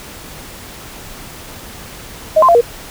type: tone with pitch steps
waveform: sine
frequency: 628 / 1043 / 684 / 474.4 Hz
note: D#5 / C6 / F5 / A#4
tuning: +16 / -6 / -36 / +30 cents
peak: -5 dBFS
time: 2.36-2.612 s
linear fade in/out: 10 ms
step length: 63 ms
effects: pink hiss -33 dBFS RMS until 2.9 s